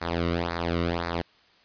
sawtooth tone with flanger, 85.2 Hz, F2, 42 cents flat, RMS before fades -28 dBFS, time 0.01-1.22 s, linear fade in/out 10 ms, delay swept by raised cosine 0.32 to 1.22 ms, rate 1.9 Hz, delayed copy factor -0.85, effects white hiss -59 dBFS RMS until 1.64 s + resampled to 11025 Hz

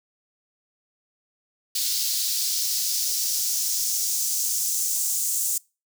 white noise with high-pass filter sweep, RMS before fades -25 dBFS, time 1.75-5.58 s, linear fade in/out 5 ms, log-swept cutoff 4300 to 7400 Hz, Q 2.2, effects noise-tail reverb RT60 0.3 s tail -25 dB re dry

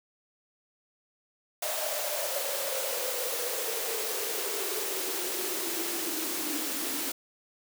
white noise with high-pass filter sweep, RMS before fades -32 dBFS, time 1.62-7.12 s, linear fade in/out 5 ms, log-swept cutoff 630 to 280 Hz, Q 9.4, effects none

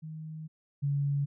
sine tone pair in turn, 157 / 141.79 Hz, D#3 / C#3, +16 / +40 cents, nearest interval major second, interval 176 cents, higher first, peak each -38 / -26 dBFS, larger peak second, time 0.02-0.48 / 0.82-1.26 s, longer first, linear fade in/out 20 ms, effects none

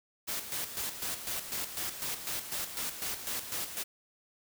white noise with tremolo, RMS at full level -35 dBFS, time 0.27-3.84 s, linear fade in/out 20 ms, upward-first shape square, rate 4 Hz, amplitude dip 60%, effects none

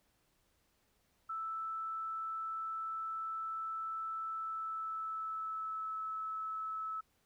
sine tone with pitch glide, 1318.5 to 1302.6 Hz, E6 to E6, 0 to -21 cents, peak -37 dBFS, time 1.29-7.01 s, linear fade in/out 10 ms, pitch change -21 cents, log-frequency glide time 4.28-5.98 s, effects pink hiss -75 dBFS RMS until 7.25 s

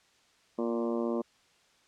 harmonic tone with a mistuned harmonic, 116.54 Hz, A#2, in tune, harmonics 2 / 3 / 4 / 5 / 6 / 7 / 8 / 9 / 10, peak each -32 / -33 / -36 / -37 / -46 / -50 / -48 / -44 / -50 dBFS, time 0.58-1.22 s, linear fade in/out 10 ms, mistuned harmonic 2, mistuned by +17 cents, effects white hiss -65 dBFS RMS until 1.87 s + low-pass 6000 Hz 12 dB/octave

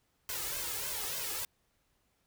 white noise with flanger, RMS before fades -37 dBFS, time 0.29-1.45 s, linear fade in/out 2 ms, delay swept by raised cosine 1.9 to 2.4 ms, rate 3.4 Hz, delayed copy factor +0.85, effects pink hiss -75 dBFS RMS until 2.26 s

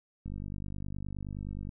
click train, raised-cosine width 5 ms, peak -27 dBFS, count 72, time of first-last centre 0.26-1.691 s, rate 49.6 Hz, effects none

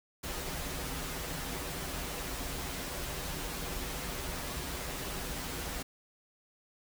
pink noise with comb filter, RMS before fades -38 dBFS, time 0.23-5.83 s, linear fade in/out 10 ms, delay 9.3 ms, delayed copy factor -0.65, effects none

